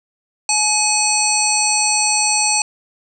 harmonic tone with a mistuned harmonic, 845 Hz, G#5, 30 cents sharp, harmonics 1 / 3 / 5 / 7 / 9 / 10, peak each -21 / -21 / -21 / -21 / -21 / -21 dBFS, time 0.49-2.62 s, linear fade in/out 2 ms, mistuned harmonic 5, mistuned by +69 cents, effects none

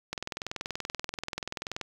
click train, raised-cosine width 0.2 ms, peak -16 dBFS, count 36, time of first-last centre 0.13-1.813 s, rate 20.8 Hz, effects 7-bit

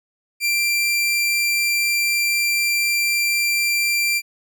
sawtooth tone, 2363 Hz, D7, 10 cents sharp, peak -14 dBFS, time 0.4-4.22 s, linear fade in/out 50 ms, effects none

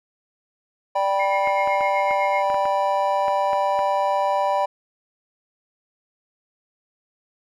triangle chord, G major, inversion second, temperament just, 588 / 784 / 980 Hz, D5 / G5 / B5, +2 / 0 / -14 cents, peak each -21 dBFS, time 0.95-4.66 s, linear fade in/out 10 ms
sine tone with tremolo, 2146 Hz, C7, 43 cents sharp, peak -24 dBFS, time 1.19-2.43 s, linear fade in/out 10 ms, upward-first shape sine, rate 7.9 Hz, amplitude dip 75%
clicks, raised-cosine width 0.5 ms, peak -18 dBFS, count 10, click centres 1.474 / 1.675 / 1.809 / 2.11 / 2.501 / 2.544 / 2.655 / 3.282 / 3.532 / 3.791 s
effects none

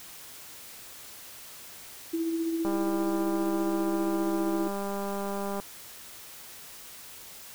sine tone with tremolo, 329.6 Hz, E4, in tune, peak -25 dBFS, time 2.13-4.68 s, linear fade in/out 10 ms, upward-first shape sine, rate 15 Hz, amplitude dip 35%
click train, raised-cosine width 1 ms, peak -21 dBFS, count 588, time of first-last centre 2.65-5.6 s, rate 199 Hz
effects white hiss -46 dBFS RMS until 7.54 s

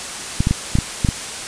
clicks, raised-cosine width 5 ms, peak -3 dBFS, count 7, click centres 0.405 / 0.471 / 0.51 / 0.754 / 0.787 / 1.048 / 1.088 s, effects white hiss -28 dBFS RMS until 1.47 s + resampled to 22050 Hz

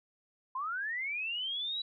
sine linear sweep, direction up, 1000 to 3951 Hz, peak -33 dBFS, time 0.55-1.82 s, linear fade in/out 5 ms, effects none

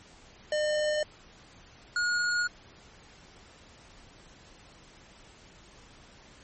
square tone pair in turn, 605 / 1438.9 Hz, D#5 / F#6, -49 / -49 cents, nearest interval octave + minor third, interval 1500 cents, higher second, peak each -26 dBFS, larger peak neither, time 0.52-1.03 / 1.96-2.47 s, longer neither, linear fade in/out 2 ms, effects pink hiss -54 dBFS RMS until 6.43 s + MP3 32 kbps

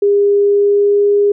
sine tone with pitch glide, 405.1 to 407.9 Hz, G#4 to G#4, -43 to -31 cents, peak -8 dBFS, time 0.02-1.32 s, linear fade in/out 5 ms, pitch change +12 cents, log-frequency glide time 0.4-1.06 s, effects none

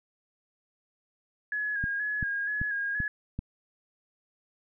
sine tone with vibrato, 1661.2 Hz, G#6, in tune, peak -28 dBFS, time 1.52-3.08 s, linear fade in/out 2 ms, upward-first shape square, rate 2.1 Hz, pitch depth 34 cents each way
click train, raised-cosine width 5 ms, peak -20 dBFS, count 5, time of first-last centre 1.84-3.39 s, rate 2.58 Hz
effects none

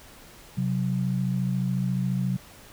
sine tone pair together, 130.81 / 184.99 Hz, C3 / F#3, 0 / 0 cents, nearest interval tritone, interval 600 cents, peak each -26 dBFS, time 0.57-2.37 s, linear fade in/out 10 ms, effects pink hiss -49 dBFS RMS until 2.72 s

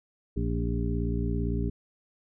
harmonic tone with a mistuned harmonic, 57.7 Hz, A#1, 17 cents flat, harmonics 1 / 2 / 3 / 4 / 5 / 7, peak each -29 / -32 / -34 / -35 / -36 / -37 dBFS, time 0.36-1.7 s, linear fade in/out 10 ms, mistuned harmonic 5, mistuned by +37 cents, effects none

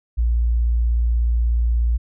sine tone, 58.27 Hz, A#1, in tune, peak -15 dBFS, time 0.17-1.98 s, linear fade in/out 20 ms, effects none

